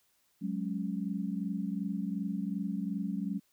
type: chord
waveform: sine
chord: F# suspended second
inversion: none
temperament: equal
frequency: 185 / 207.7 / 277.2 Hz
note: F#3 / G#3 / C#4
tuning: 0 / 0 / 0 cents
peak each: -35 / -35 / -39 dBFS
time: 0.41-3.4 s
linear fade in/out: 20 ms
effects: white hiss -72 dBFS RMS until 3.52 s